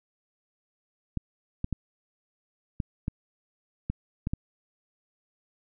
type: clicks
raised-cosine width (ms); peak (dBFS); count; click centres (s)
5; -16; 8; 1.173 / 1.644 / 1.727 / 2.802 / 3.081 / 3.9 / 4.271 / 4.335
effects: none